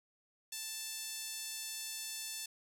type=tone with high-pass filter; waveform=5% pulse; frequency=883 Hz; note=A5; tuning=6 cents sharp; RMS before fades=-43 dBFS; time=0.52-2.46 s; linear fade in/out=5 ms; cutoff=2600 Hz; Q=0.62; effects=none